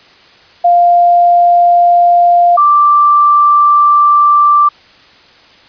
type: tone pair in turn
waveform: sine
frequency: 698.5 / 1174.7 Hz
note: F5 / D6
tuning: 0 / 0 cents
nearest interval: major sixth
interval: 900 cents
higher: second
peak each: -4 dBFS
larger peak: neither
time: 0.64-2.57 / 2.57-4.69 s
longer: second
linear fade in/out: 10 ms
effects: white hiss -42 dBFS RMS until 5.68 s + resampled to 11025 Hz